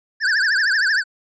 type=tone with vibrato; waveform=square; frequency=1638 Hz; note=G#6; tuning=24 cents flat; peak=-16 dBFS; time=0.2-1.04 s; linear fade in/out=50 ms; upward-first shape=triangle; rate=13 Hz; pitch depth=200 cents each way; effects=resampled to 16000 Hz